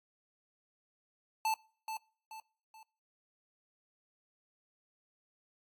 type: tone with echo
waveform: square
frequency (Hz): 880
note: A5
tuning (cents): 0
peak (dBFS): -30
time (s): 1.45-1.54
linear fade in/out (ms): 2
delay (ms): 430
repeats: 3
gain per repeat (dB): -8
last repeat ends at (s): 2.83
effects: noise-tail reverb RT60 0.5 s tail -26 dB re dry + AAC 64 kbps

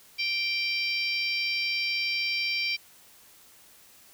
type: harmonic tone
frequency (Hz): 784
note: G5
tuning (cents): 0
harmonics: 3 / 4 / 5 / 6 / 7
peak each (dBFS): -28 / -36 / -40 / -32 / -37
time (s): 0.18-2.77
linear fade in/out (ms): 20
effects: white hiss -55 dBFS RMS until 4.13 s

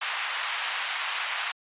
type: band-pass noise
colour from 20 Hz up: white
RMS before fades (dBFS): -31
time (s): 0.01-1.52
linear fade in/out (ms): 10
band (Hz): 830 to 3300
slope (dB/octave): 24
effects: resampled to 8000 Hz

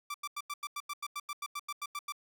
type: tone bursts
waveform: sawtooth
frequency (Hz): 1170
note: D6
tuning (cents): -7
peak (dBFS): -32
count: 16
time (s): 0.1-2.123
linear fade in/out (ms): 5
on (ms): 43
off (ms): 89
effects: none

